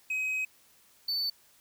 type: tone pair in turn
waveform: triangle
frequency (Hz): 2532 / 4512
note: D#7 / C#8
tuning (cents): +30 / +30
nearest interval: minor seventh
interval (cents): 1000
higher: second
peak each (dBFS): -27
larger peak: neither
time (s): 0.1-0.45 / 1.08-1.3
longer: first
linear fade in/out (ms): 5
effects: white hiss -62 dBFS RMS until 1.6 s